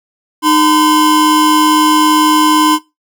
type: tone pair together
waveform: square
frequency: 307.3 / 1019.7 Hz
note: D#4 / C6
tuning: -21 / -45 cents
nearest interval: octave + major sixth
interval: 2076 cents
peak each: -11 dBFS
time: 0.42-2.79 s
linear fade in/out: 50 ms
effects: noise-tail reverb RT60 0.2 s tail -17 dB re dry